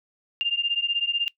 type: beating tone pair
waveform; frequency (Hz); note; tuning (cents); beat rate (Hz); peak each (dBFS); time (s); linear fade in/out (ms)
sine; 2794 / 2810; F7 / F7; 0 / +10; 16; -25; 0.41-1.28; 0
effects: noise-tail reverb RT60 0.1 s tail -22 dB re dry